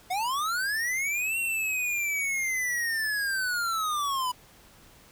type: linear two-way sweep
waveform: square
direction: up then down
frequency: 703 to 2750 to 980 Hz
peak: -27 dBFS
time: 0.1-4.32 s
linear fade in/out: 10 ms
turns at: 1.38 s
effects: pink hiss -55 dBFS RMS until 5.11 s